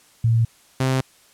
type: tone pair in turn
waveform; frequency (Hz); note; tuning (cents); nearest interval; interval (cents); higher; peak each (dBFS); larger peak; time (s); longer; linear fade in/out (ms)
sine / sawtooth; 114.6 / 131.2; A#2 / C3; -29 / +5; major second; 234; second; -14; neither; 0.24-0.45 / 0.8-1.01; neither; 5
effects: white hiss -54 dBFS RMS until 1.33 s + low-pass 11000 Hz 12 dB/octave